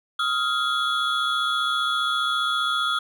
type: tone cluster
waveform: triangle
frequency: 1260 / 1395 / 3377 Hz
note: D#6 / F6 / G#7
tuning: +21 / -2 / +28 cents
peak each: -24 dBFS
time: 0.19-2.99 s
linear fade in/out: 5 ms
effects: none